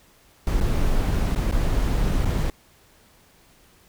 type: noise with dropouts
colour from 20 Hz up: brown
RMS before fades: -21 dBFS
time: 0.47-2.5 s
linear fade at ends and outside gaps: 1 ms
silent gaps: 0.603-0.61 / 1.35-1.359 / 1.513-1.523 / 2.249-2.255 s
effects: pink hiss -56 dBFS RMS until 3.88 s